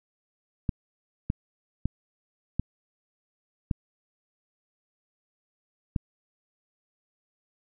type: clicks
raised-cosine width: 5 ms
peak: -13 dBFS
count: 6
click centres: 0.692 / 1.301 / 1.856 / 2.596 / 3.712 / 5.962 s
effects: none